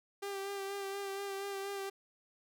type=tone with vibrato; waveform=sawtooth; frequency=395.3 Hz; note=G4; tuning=15 cents sharp; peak=-34 dBFS; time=0.22-1.9 s; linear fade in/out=10 ms; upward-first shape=sine; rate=4.2 Hz; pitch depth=25 cents each way; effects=none